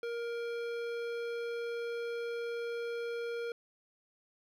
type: tone with hard clipping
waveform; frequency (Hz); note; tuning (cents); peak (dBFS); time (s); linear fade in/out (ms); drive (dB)
triangle; 469.4; A#4; +12; -37; 0.03-3.52; 2; 18
effects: none

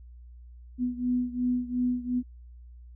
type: beating tone pair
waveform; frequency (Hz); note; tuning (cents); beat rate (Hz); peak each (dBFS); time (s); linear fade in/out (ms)
sine; 246.9 / 249.7; B3 / B3; 0 / +19; 2.8; -27 / -30; 0.78-2.23; 50
effects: added 60 Hz sine -45 dBFS peak until 2.95 s

